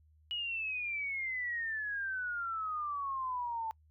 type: exponential sweep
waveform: sine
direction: down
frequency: 2928 to 880 Hz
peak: -34 dBFS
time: 0.31-3.71 s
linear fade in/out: 0 ms
effects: noise-tail reverb RT60 0.1 s tail -26 dB re dry + added 77 Hz sine -62 dBFS peak until 3.9 s